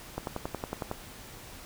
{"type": "click train", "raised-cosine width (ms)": 1, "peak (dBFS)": -18, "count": 9, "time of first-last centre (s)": [0.18, 0.914], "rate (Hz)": 10.9, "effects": ["pink hiss -47 dBFS RMS until 1.65 s"]}